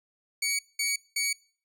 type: tone bursts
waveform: 15% pulse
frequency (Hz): 2251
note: C#7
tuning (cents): +26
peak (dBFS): -19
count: 3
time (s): 0.42-1.33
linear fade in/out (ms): 5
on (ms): 170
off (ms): 200
effects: noise-tail reverb RT60 0.5 s tail -26 dB re dry